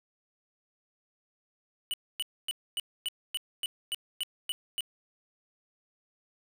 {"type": "tone bursts", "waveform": "square", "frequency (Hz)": 2960, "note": "F#7", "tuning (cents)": 0, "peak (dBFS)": -30, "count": 11, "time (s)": [1.91, 4.807], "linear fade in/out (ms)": 0, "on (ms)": 27, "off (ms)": 260, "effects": []}